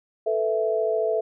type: chord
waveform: sine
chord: A suspended second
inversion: none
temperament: equal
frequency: 440 / 493.9 / 659.3 Hz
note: A4 / B4 / E5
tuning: 0 / 0 / 0 cents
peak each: -24 / -29 / -24 dBFS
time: 0.26-1.21 s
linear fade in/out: 10 ms
effects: none